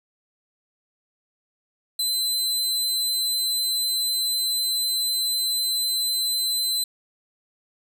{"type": "tone", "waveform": "sawtooth", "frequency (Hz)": 4048, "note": "B7", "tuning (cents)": 42, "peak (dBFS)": -19, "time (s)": [1.99, 6.84], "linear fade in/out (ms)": 5, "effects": []}